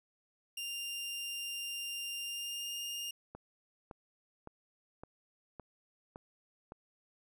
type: tone with pitch glide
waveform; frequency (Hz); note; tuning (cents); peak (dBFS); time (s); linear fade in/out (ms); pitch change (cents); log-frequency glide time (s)
sawtooth; 2794 to 2822; F7 to F7; 0 to +17; -35; 0.57-3.11; 5; +17; 2.21-2.76
type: click train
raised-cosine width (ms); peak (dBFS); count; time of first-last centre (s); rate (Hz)
1; -32; 7; 3.35-6.721; 1.78
effects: none